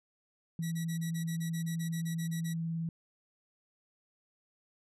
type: tone with vibrato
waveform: sine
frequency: 164.81 Hz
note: E3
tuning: in tune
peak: -32 dBFS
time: 0.59-2.89 s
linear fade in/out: 2 ms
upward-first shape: sine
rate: 19 Hz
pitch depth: 16 cents each way
type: tone bursts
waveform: 10% pulse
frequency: 1935 Hz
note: B6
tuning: 36 cents flat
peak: -34 dBFS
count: 15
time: 0.62-2.54 s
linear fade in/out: 20 ms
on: 100 ms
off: 30 ms
effects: resampled to 32000 Hz